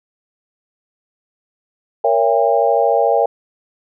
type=chord; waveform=sine; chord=A# diminished seventh; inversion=none; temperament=just; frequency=466.2 / 559.4 / 671.3 / 805.5 Hz; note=A#4 / C#5 / E5 / G5; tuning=0 / +16 / +31 / +47 cents; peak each=-17 dBFS; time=2.04-3.26 s; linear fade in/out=5 ms; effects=none